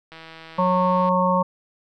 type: click train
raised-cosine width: 0.3 ms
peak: -25 dBFS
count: 158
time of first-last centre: 0.12-1.089 s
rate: 162 Hz
type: harmonic tone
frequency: 182.7 Hz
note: F#3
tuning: 22 cents flat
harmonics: 1 / 3 / 5 / 6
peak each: -22 / -22 / -22 / -22 dBFS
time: 0.58-1.43 s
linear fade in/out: 10 ms
effects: none